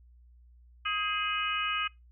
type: harmonic tone with a mistuned harmonic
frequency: 418.7 Hz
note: G#4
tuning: 14 cents sharp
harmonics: 3 / 4 / 5 / 6 / 7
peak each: -32 / -38 / -39 / -34 / -35 dBFS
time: 0.85-1.88 s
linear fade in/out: 10 ms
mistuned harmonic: 4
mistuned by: -58 cents
effects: noise-tail reverb RT60 0.2 s tail -23 dB re dry + added 60 Hz sine -54 dBFS peak until 2.11 s